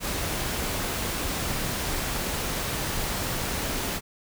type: noise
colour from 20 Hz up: pink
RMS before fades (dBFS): -29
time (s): 0-4.01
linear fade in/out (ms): 50
effects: none